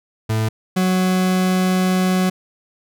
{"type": "tone pair in turn", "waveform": "40% pulse", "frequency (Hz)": [110, 185], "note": ["A2", "F#3"], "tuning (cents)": [0, 0], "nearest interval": "major sixth", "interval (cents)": 900, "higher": "second", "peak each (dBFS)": [-16, -14], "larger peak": "second", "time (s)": [[0.29, 0.49], [0.76, 2.3]], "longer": "second", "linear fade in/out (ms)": 10, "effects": []}